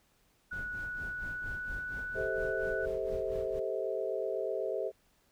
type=tone with pitch glide; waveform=sine; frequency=1469 to 1483.5 Hz; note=F#6 to F#6; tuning=-13 to +4 cents; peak=-36 dBFS; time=0.51-2.86 s; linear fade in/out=10 ms; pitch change=+17 cents; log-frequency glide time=0.7-2.11 s
type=noise with tremolo; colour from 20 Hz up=brown; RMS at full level=-43 dBFS; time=0.52-3.6 s; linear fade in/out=10 ms; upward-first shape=sine; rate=4.3 Hz; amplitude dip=75%
type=chord; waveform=sine; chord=A minor seventh; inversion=third; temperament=equal with one note detuned; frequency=392 / 440 / 523.3 / 642.3 Hz; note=G4 / A4 / C5 / E5; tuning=0 / 0 / 0 / -45 cents; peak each=-37 dBFS; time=2.14-4.92 s; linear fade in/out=50 ms
effects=pink hiss -70 dBFS RMS until 5.31 s